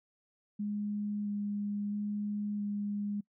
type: tone with vibrato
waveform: sine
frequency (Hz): 206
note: G#3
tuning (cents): -14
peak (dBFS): -32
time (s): 0.59-3.21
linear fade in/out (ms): 10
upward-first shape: square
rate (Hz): 0.75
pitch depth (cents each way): 9
effects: noise-tail reverb RT60 0.1 s tail -24 dB re dry